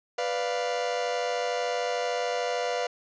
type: chord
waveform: 40% pulse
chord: B diminished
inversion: none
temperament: equal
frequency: 493.9 / 587.3 / 698.5 Hz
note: B4 / D5 / F5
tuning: 0 / 0 / 0 cents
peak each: -29 / -33 / -30 dBFS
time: 0.18-2.87 s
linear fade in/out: 5 ms
effects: resampled to 16000 Hz + 10-bit